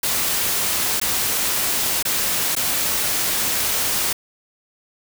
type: noise with dropouts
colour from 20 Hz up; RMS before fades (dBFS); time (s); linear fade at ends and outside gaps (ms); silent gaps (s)
white; -21; 0.03-4.13; 5; 1-1.014 / 2.027-2.051 / 2.553-2.564
effects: none